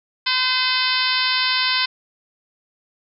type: harmonic tone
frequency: 512 Hz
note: C5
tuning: 38 cents flat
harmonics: 2 / 3 / 4 / 5 / 6 / 7 / 8 / 9 / 10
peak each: -26 / -26 / -26 / -26 / -26 / -26 / -26 / -26 / -26 dBFS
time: 0.26-1.86 s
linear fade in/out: 10 ms
effects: none